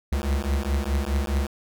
square beating tone pair, 67.2 / 72 Hz, C2 / D2, +47 / -34 cents, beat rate 4.8 Hz, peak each -26 dBFS, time 0.12-1.47 s, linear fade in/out 5 ms, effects none

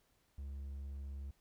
triangle tone, 69.3 Hz, C#2, in tune, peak -40 dBFS, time 0.38-1.31 s, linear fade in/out 5 ms, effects pink hiss -75 dBFS RMS until 1.4 s

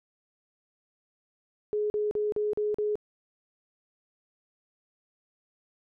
sine tone bursts, 420.4 Hz, G#4, 21 cents sharp, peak -25 dBFS, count 6, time 1.73-2.955 s, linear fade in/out 0 ms, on 170 ms, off 41 ms, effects none

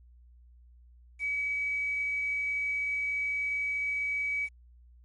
sine tone with quantisation, 2278 Hz, C#7, 47 cents sharp, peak -28 dBFS, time 1.19-4.49 s, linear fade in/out 50 ms, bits 9, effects added 60 Hz sine -53 dBFS peak until 5.04 s + MP3 48 kbps

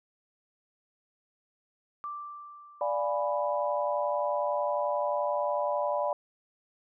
sine tone with exponential decay, 1174.7 Hz, D6, in tune, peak -33 dBFS, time 2.04-3.7 s, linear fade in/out 0 ms, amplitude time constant 360 ms
sine chord, D diminished seventh, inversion none, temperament equal, 587.3 / 698.5 / 830.6 / 987.8 Hz, D5 / F5 / Ab5 / Cb6, 0 / 0 / 0 / 0 cents, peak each -29 / -35 / -35 / -32 dBFS, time 2.81-6.13 s, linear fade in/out 2 ms
effects none

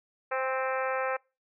harmonic tone with a mistuned harmonic, 261.6 Hz, C4, in tune, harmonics 2 / 3 / 4 / 5 / 6 / 7 / 8 / 9 / 10, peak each -31 / -35 / -37 / -35 / -38 / -39 / -45 / -42 / -47 dBFS, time 0.31-1.17 s, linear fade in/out 10 ms, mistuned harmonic 3, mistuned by +20 cents, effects noise-tail reverb RT60 0.3 s tail -26 dB re dry

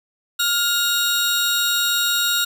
sawtooth tone pair together, 1411 / 3778 Hz, F6 / A#7, +17 / +22 cents, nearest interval octave + perfect fourth, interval 1705 cents, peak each -17 dBFS, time 0.39-2.45 s, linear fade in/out 10 ms, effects none

